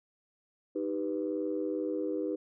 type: chord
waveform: sine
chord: Eb augmented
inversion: none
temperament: equal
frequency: 311.1 / 392 / 493.9 Hz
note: Eb4 / G4 / B4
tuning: 0 / 0 / 0 cents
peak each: -33 / -35 / -35 dBFS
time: 0.75-2.36 s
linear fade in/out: 10 ms
effects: tanh soft clip ceiling -21 dBFS